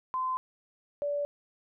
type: tone pair in turn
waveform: sine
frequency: 1030 / 578.1 Hz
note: C6 / D5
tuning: -28 / -27 cents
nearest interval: minor seventh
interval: 999 cents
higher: first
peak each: -28 dBFS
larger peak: neither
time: 0.14-0.37 / 1.02-1.25 s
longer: neither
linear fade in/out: 0 ms
effects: none